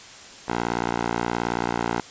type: tone with band-pass filter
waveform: 10% pulse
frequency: 58.7 Hz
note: A#1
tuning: 13 cents sharp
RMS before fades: -26 dBFS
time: 0.48-2.01 s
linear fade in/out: 5 ms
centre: 900 Hz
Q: 0.82
effects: white hiss -43 dBFS RMS until 2.1 s + resampled to 16000 Hz